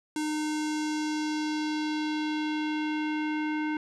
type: tone with low-pass filter sweep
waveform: square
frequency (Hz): 305.5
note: D#4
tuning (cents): -32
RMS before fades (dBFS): -30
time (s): 0.16-3.77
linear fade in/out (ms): 2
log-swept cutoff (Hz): 8700 to 2100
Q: 1.7
effects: none